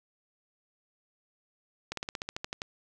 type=slowing click train; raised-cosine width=0.2 ms; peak=-17 dBFS; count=11; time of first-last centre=1.92-2.619 s; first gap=53 ms; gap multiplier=1.06; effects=none